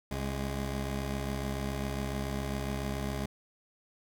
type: tone pair together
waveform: 15% pulse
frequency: 67.2 / 207.3 Hz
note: C2 / G#3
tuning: +47 / -3 cents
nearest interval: octave + minor sixth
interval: 1950 cents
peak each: -27 / -32 dBFS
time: 0.11-3.26 s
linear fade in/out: 5 ms
effects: none